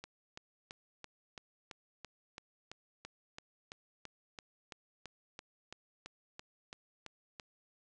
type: click train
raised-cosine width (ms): 0.2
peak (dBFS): -28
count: 23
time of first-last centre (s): 0.04-7.398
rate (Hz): 2.99
effects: resampled to 22050 Hz + 11-bit